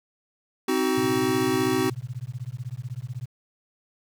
square chord, C diminished, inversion none, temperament just, 261.6 / 314 / 376.7 Hz, C4 / Eb4 / Gb4, 0 / +16 / +31 cents, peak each -27 / -28 / -25 dBFS, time 0.68-1.9 s, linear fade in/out 5 ms
sine tone with tremolo, 123.47 Hz, B2, in tune, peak -27 dBFS, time 0.97-3.26 s, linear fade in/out 10 ms, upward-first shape sine, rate 16 Hz, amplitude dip 100%
effects 9-bit

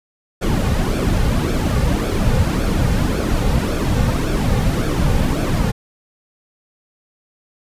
brown noise with flanger, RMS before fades -17 dBFS, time 0.41-5.72 s, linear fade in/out 20 ms, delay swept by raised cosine 1 to 3.1 ms, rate 1.8 Hz, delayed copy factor -0.6, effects resampled to 32000 Hz

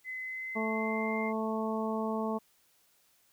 sine tone with pitch glide, 2034 to 2101 Hz, C7 to C7, -50 to +7 cents, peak -36 dBFS, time 0.04-1.33 s, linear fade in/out 50 ms, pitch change +57 cents, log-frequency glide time 0.2-1.19 s
harmonic tone, 220 Hz, A3, in tune, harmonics 1 / 2 / 3 / 4 / 5, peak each -33 / -36 / -38 / -39 / -40 dBFS, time 0.55-2.39 s, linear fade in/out 20 ms
effects white hiss -68 dBFS RMS until 3.32 s

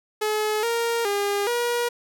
sawtooth tone with pitch steps, 427.2 / 465.7 / 405 / 478.8 Hz, G#4 / A#4 / G#4 / A#4, +49 / -2 / -43 / +46 cents, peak -18 dBFS, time 0.21-1.89 s, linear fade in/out 10 ms, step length 420 ms, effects none

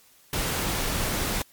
pink noise, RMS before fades -27 dBFS, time 0.33-1.42 s, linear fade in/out 2 ms, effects white hiss -57 dBFS RMS until 1.52 s + MP3 96 kbps

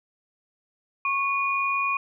sine tone pair together, 1100 / 2449 Hz, C#6 / D#7, -14 / -28 cents, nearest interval octave + major second, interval 1386 cents, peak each -25 dBFS, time 1.05-1.97 s, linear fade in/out 2 ms, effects none

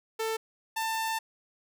sawtooth tone pair in turn, 444.7 / 892.2 Hz, A4 / A5, +18 / +24 cents, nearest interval octave, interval 1206 cents, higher second, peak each -25 dBFS, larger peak neither, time 0.19-0.37 / 0.76-1.19 s, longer second, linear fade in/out 10 ms, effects none

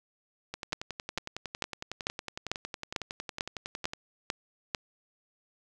two click trains, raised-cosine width 0.2 ms, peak -19 / -12 dBFS, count 38 / 10, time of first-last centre 0.54-3.934 / 0.73-4.748 s, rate 10.9 / 2.24 Hz, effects none

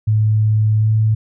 sine tone with pitch glide, 107.9 to 109.34 Hz, A2 to A2, -33 to -10 cents, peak -11 dBFS, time 0.07-1.15 s, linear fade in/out 10 ms, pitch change +23 cents, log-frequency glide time 0.78-0.89 s, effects none

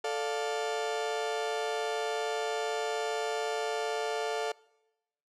35% pulse chord, D minor, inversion second, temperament just, 440.5 / 587.3 / 704.8 Hz, A4 / D5 / F5, +2 / 0 / +16 cents, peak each -31 / -36 / -34 dBFS, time 0.04-4.52 s, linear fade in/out 5 ms, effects noise-tail reverb RT60 0.9 s tail -23 dB re dry + low-pass 7000 Hz 12 dB/octave

